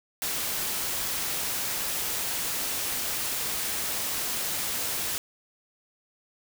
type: noise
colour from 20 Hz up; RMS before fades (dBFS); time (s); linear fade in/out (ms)
white; -30; 0.22-5.18; 0
effects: none